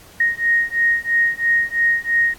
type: beating tone pair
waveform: sine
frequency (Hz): 1864.7 / 1867.7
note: A#6 / A#6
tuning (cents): 0 / +3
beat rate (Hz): 3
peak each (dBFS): -18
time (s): 0.2-2.34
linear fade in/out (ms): 5
effects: pink hiss -45 dBFS RMS until 2.38 s + AAC 64 kbps